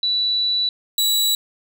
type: tone pair in turn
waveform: sine / sawtooth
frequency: 3951 / 3917 Hz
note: B7 / B7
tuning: 0 / -15 cents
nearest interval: unison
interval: 15 cents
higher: first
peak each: -17 / -13 dBFS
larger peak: second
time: 0.03-0.69 / 0.98-1.35 s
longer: first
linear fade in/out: 2 ms
effects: none